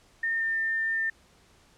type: tone with pitch glide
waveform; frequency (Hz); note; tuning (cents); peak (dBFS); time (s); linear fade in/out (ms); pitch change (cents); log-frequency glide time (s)
sine; 1820 to 1801.2; A#6 to A6; -42 to +40; -25; 0.23-1.1; 5; -18; 0.37-0.45
effects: pink hiss -60 dBFS RMS until 1.77 s + low-pass 9000 Hz 12 dB/octave